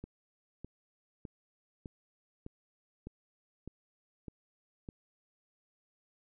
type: click train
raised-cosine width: 3 ms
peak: -30 dBFS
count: 9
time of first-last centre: 0.04-4.888 s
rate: 1.65 Hz
effects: none